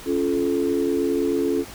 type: chord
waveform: sine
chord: Db augmented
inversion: none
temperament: just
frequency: 277.2 / 346.5 / 433.1 Hz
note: Db4 / F4 / A4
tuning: 0 / -14 / -27 cents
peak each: -23 dBFS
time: 0.05-1.65 s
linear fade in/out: 50 ms
effects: tanh soft clip ceiling -10 dBFS + pink hiss -40 dBFS RMS until 1.74 s